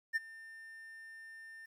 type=tone with ADSR envelope; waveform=triangle; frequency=1800 Hz; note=A6; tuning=39 cents sharp; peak=-26 dBFS; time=0.13-1.66 s; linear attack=30 ms; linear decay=24 ms; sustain=-21 dB; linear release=8 ms; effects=11-bit